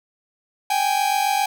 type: tone pair together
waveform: 45% pulse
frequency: 781 / 828.4 Hz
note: G5 / G#5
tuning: -7 / -5 cents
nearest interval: minor second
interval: 102 cents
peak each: -21 dBFS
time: 0.7-1.46 s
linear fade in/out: 5 ms
effects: 9-bit